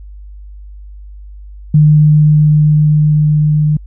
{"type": "tone with level ramp", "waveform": "sine", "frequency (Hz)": 151.3, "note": "D#3", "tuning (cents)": -48, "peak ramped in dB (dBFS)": [-3, -8], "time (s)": [1.74, 3.77], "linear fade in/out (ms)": 5, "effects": ["added 50 Hz sine -29 dBFS peak until 3.86 s"]}